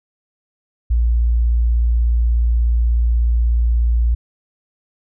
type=tone; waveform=sine; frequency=58.27 Hz; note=A#1; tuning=in tune; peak=-12 dBFS; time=0.9-4.15 s; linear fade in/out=10 ms; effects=none